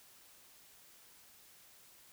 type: silence
effects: white hiss -61 dBFS RMS until 2.12 s